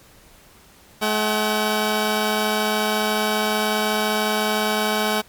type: tone pair together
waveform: 10% pulse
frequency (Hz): 213.8 / 761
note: A3 / F#5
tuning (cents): -49 / +48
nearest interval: octave + minor seventh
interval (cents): 2197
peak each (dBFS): -12 / -16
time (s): 1.01-5.22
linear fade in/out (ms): 20
effects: pink hiss -50 dBFS RMS until 5.28 s + MP3 96 kbps